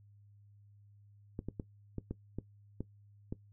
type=clicks; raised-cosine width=3 ms; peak=-25 dBFS; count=8; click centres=1.391 / 1.486 / 1.598 / 1.983 / 2.11 / 2.386 / 2.806 / 3.325 s; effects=noise-tail reverb RT60 0.1 s tail -17 dB re dry + added 102 Hz sine -58 dBFS peak until 3.52 s